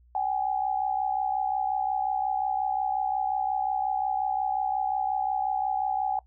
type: tone pair together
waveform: sine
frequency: 764.4 / 830 Hz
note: G5 / G#5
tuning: -44 / -1 cents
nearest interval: minor second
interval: 143 cents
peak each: -27 / -28 dBFS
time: 0.15-6.19 s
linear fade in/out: 2 ms
effects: noise-tail reverb RT60 0.1 s tail -21 dB re dry + added 60 Hz sine -55 dBFS peak until 6.26 s